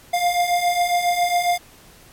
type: beating tone pair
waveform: square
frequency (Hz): 698.5 / 705.8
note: F5 / F5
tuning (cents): 0 / +18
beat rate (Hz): 7.3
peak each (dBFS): -24 / -19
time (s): 0.13-1.58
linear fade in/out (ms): 10
effects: pink hiss -48 dBFS RMS until 2.12 s + MP3 64 kbps